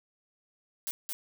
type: noise with echo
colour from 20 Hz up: blue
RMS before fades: -34 dBFS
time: 0.87-0.91 s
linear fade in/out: 0 ms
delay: 220 ms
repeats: 1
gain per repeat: -2 dB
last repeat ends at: 1.13 s
effects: none